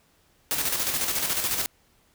white noise with tremolo, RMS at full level -25 dBFS, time 0.51-1.66 s, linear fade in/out 0 ms, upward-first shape square, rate 14 Hz, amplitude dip 45%, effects pink hiss -63 dBFS RMS until 2.14 s

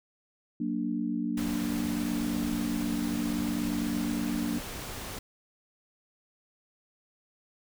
sine chord, Gb augmented, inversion none, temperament equal, 185 / 233.1 / 293.7 Hz, Gb3 / Bb3 / D4, 0 / 0 / 0 cents, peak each -35 / -31 / -32 dBFS, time 0.6-4.59 s, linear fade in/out 5 ms
pink noise, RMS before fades -39 dBFS, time 1.37-5.19 s, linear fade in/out 5 ms
effects none

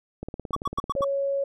click train, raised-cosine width 2 ms, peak -20 dBFS, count 15, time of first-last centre 0.23-1.008 s, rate 18 Hz
triangle tone bursts, 1128 Hz, C#6, 30 cents sharp, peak -21 dBFS, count 5, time 0.53-1.045 s, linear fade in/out 5 ms, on 27 ms, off 95 ms
sine tone, 554.4 Hz, C#5, in tune, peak -23 dBFS, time 0.96-1.44 s, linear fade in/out 5 ms
effects none

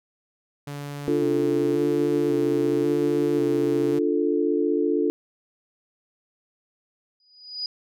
sawtooth tone with vibrato, 139.3 Hz, C#3, 9 cents sharp, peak -28 dBFS, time 0.67-3.99 s, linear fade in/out 5 ms, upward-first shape square, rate 0.92 Hz, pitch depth 53 cents each way
sine chord, D minor, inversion none, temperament equal, 293.7 / 349.2 / 440 Hz, D4 / F4 / A4, 0 / 0 / 0 cents, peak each -24 dBFS, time 1.08-5.1 s, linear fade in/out 0 ms
sine tone with exponential growth, 4936 Hz, D#8, 15 cents flat, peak -24 dBFS, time 7.2-7.66 s, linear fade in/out 2 ms, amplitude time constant 100 ms
effects none

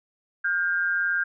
sine tone pair together, 1422.8 / 1601 Hz, F6 / G6, +32 / +36 cents, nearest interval major second, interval 204 cents, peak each -27 / -23 dBFS, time 0.44-1.24 s, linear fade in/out 10 ms, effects none

